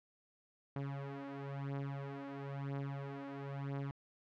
sawtooth beating tone pair, 138.59 / 139.59 Hz, C#3 / C#3, 0 / +12 cents, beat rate 1 Hz, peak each -39 / -40 dBFS, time 0.76-3.91 s, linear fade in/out 2 ms, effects low-pass 2000 Hz 12 dB/octave

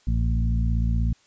harmonic tone with a mistuned harmonic, 57.1 Hz, A#1, 35 cents flat, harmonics 1 / 2 / 3 / 4, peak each -21 / -26 / -31 / -32 dBFS, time 0.07-1.13 s, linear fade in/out 5 ms, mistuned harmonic 1, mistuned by +38 cents, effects white hiss -60 dBFS RMS until 1.26 s + resampled to 16000 Hz

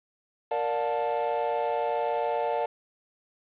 triangle chord, Bb major seventh, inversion none, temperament equal with one note detuned, 466.2 / 587.3 / 714.8 / 880 Hz, Bb4 / D5 / F5 / A5, 0 / 0 / +40 / 0 cents, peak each -29 dBFS, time 0.51-2.66 s, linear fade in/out 5 ms, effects resampled to 8000 Hz + 8-bit

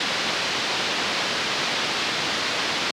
white low-pass noise, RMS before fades -25 dBFS, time 0-2.91 s, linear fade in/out 5 ms, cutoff 4600 Hz, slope 24 dB/octave, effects high-pass 150 Hz 12 dB/octave

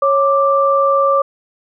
sine tone pair together, 551.6 / 1176 Hz, C#5 / D6, -9 / +2 cents, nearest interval octave + minor second, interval 1311 cents, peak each -13 dBFS, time 0.02-1.22 s, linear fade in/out 5 ms, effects none

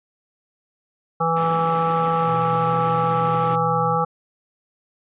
harmonic tone, 164.81 Hz, E3, in tune, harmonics 1 / 3 / 5 / 7 / 8, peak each -25 / -24 / -22 / -24 / -25 dBFS, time 1.2-4.05 s, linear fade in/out 10 ms
pink band-pass noise, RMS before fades -35 dBFS, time 1.36-3.56 s, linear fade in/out 10 ms, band 120 to 3300 Hz, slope 24 dB/octave
sine tone with vibrato, 121.7 Hz, B2, 25 cents flat, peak -29 dBFS, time 2.24-3.99 s, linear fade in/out 50 ms, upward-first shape sine, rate 8.9 Hz, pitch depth 27 cents each way
effects resampled to 8000 Hz

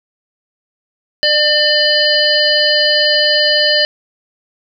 harmonic tone, 599 Hz, D5, 34 cents sharp, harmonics 1 / 3 / 5 / 7 / 8, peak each -16 / -16 / -16 / -16 / -16 dBFS, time 1.23-3.85 s, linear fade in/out 0 ms, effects none

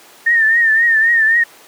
sine tone with vibrato, 1818 Hz, A#6, 44 cents flat, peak -9 dBFS, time 0.26-1.44 s, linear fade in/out 10 ms, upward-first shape triangle, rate 3.8 Hz, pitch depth 80 cents each way, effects pink hiss -42 dBFS RMS until 1.67 s + high-pass 400 Hz 12 dB/octave

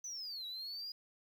sine linear two-way sweep, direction down then up, 6090 to 3851 to 4921 Hz, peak -39 dBFS, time 0.04-0.92 s, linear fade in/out 5 ms, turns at 0.46 s, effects tanh soft clip ceiling -40 dBFS + 11-bit

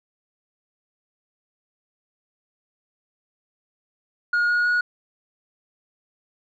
sine tone with pitch steps, 1434 / 1444 / 1454 Hz, F6 / F#6 / F#6, +45 / -43 / -31 cents, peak -15 dBFS, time 4.33-4.81 s, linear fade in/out 5 ms, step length 160 ms, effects tanh soft clip ceiling -17 dBFS

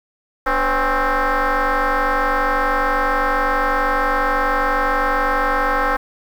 sine tone with frequency modulation, 241.1 Hz, B3, 41 cents flat, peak -13 dBFS, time 0.46-5.97 s, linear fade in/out 10 ms, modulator 265 Hz, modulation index 5.7, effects tanh soft clip ceiling -13 dBFS + 7-bit

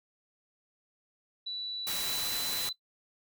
sine tone with pitch glide, 3951 to 4008 Hz, B7 to B7, 0 to +25 cents, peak -34 dBFS, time 1.46-2.73 s, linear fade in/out 10 ms, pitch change +25 cents, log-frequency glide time 1.96-2.33 s
white noise, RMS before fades -35 dBFS, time 1.87-2.69 s, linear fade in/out 0 ms
effects noise-tail reverb RT60 0.1 s tail -18 dB re dry

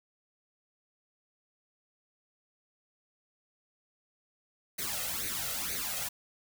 white noise with flanger, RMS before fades -35 dBFS, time 4.78-6.09 s, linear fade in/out 10 ms, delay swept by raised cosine 0.47 to 1.57 ms, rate 2.1 Hz, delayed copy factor +0.75, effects none

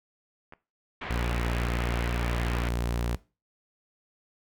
clicks, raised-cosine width 0.5 ms, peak -31 dBFS, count 2, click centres 0.524 / 0.536 s
white low-pass noise, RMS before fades -37 dBFS, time 1.01-2.69 s, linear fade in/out 5 ms, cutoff 2500 Hz, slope 24 dB/octave
sawtooth tone, 58.9 Hz, A#1, 19 cents sharp, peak -23 dBFS, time 1.1-3.16 s, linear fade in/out 5 ms
effects noise-tail reverb RT60 0.3 s tail -19 dB re dry

